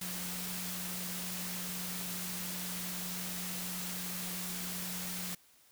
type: tone in noise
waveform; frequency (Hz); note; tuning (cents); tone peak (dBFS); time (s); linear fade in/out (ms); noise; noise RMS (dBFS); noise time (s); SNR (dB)
sine; 180.4; F#3; -44; -43; 0.01-5.35; 5; white; -40; 0.01-5.35; -6
effects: white hiss -64 dBFS RMS until 5.71 s